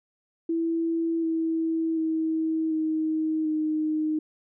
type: tone with pitch steps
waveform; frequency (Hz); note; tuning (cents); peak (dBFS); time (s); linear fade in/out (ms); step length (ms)
sine; 330.4 / 325.1 / 319.9 / 314.8 / 309.7; E4 / E4 / D#4 / D#4 / D#4; +4 / -24 / +48 / +20 / -8; -23; 0.49-4.19; 5; 740
effects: none